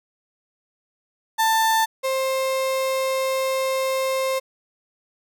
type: tone pair in turn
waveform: 35% pulse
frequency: 889 / 528.6 Hz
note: A5 / C5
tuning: +18 / +18 cents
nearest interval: major sixth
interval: 900 cents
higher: first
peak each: -15 / -19 dBFS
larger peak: first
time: 1.38-1.86 / 2.03-4.4 s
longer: second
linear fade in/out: 20 ms
effects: none